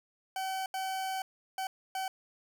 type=tone bursts at uneven times; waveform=40% pulse; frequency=762 Hz; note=G5; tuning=49 cents flat; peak=-32 dBFS; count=4; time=0.36-0.66 / 0.74-1.22 / 1.58-1.67 / 1.95-2.08 s; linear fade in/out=2 ms; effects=none